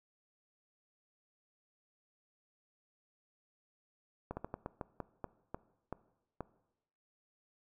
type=slowing click train; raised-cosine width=1 ms; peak=-25 dBFS; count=11; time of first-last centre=4.31-6.407 s; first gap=60 ms; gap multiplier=1.26; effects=noise-tail reverb RT60 0.9 s tail -19 dB re dry